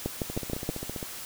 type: two click trains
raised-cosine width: 2 ms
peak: -15 / -21 dBFS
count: 5 / 12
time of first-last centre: 0.06-0.691 / 0.3-1.028 s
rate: 6.34 / 15.1 Hz
effects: white hiss -40 dBFS RMS until 1.25 s